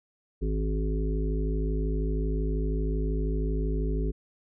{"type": "harmonic tone", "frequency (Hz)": 52.8, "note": "G#1", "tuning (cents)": 29, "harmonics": [1, 3, 5, 7, 8], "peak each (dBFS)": [-26, -34, -36, -37, -37], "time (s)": [0.41, 4.12], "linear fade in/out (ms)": 20, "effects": []}